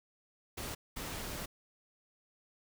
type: noise bursts at uneven times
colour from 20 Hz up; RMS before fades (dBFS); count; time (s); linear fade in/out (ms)
pink; -41; 2; 0.57-0.75 / 0.96-1.46; 10
effects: none